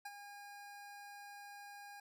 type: tone with ADSR envelope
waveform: 25% pulse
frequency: 813 Hz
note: G#5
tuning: 37 cents flat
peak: -39 dBFS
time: 0.05-2 s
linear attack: 7 ms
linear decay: 40 ms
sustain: -8 dB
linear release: 4 ms
effects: none

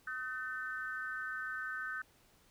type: tone with amplitude modulation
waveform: sine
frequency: 1527 Hz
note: G6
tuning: 46 cents flat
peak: -33 dBFS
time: 0.07-2.02 s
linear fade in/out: 5 ms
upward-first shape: sine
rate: 260 Hz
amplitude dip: 100%
effects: pink hiss -67 dBFS RMS until 2.5 s

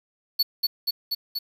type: tone with echo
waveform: square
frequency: 4435 Hz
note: C#8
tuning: in tune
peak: -18 dBFS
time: 0.39-0.43 s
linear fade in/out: 10 ms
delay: 240 ms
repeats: 4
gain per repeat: -2 dB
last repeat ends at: 1.39 s
effects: 8-bit

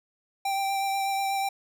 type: tone with vibrato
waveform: square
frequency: 784 Hz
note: G5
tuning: in tune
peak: -26 dBFS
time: 0.45-1.49 s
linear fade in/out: 5 ms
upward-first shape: triangle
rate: 8.2 Hz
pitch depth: 18 cents each way
effects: none

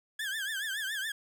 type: tone with vibrato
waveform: 30% pulse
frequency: 1661.2 Hz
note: G#6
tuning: in tune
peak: -30 dBFS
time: 0.19-1.12 s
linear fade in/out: 5 ms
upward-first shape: triangle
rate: 7.1 Hz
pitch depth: 160 cents each way
effects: none

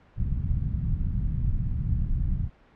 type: low-pass noise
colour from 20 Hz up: pink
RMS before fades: -26 dBFS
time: 0.16-2.5 s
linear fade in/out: 50 ms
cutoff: 160 Hz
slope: 24 dB/octave
effects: pink hiss -57 dBFS RMS until 2.75 s + low-pass 2000 Hz 12 dB/octave

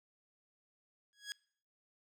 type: tone with exponential growth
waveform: 15% pulse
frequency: 1661.2 Hz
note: G#6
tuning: in tune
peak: -30 dBFS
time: 1.13-1.32 s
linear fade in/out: 0 ms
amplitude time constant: 40 ms
effects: noise-tail reverb RT60 0.6 s tail -25 dB re dry + low-pass 12000 Hz 12 dB/octave

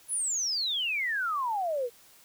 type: exponential sweep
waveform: sine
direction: down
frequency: 10860 to 458.3 Hz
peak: -27 dBFS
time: 0.08-1.9 s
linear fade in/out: 50 ms
effects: white hiss -57 dBFS RMS until 2.24 s

